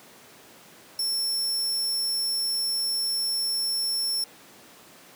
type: tone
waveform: sawtooth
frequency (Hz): 5400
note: E8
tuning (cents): +41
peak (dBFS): -22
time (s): 0.99-4.24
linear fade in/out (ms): 2
effects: pink hiss -50 dBFS RMS until 5.15 s + high-pass 200 Hz 12 dB/octave